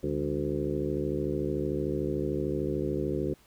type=harmonic tone with a mistuned harmonic; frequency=73.42 Hz; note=D2; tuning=in tune; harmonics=1 / 2 / 3 / 4 / 5 / 6 / 7; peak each=-38 / -35 / -38 / -34 / -32 / -36 / -38 dBFS; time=0.03-3.34 s; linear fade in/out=5 ms; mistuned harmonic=3; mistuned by=-120 cents; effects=pink hiss -61 dBFS RMS until 3.46 s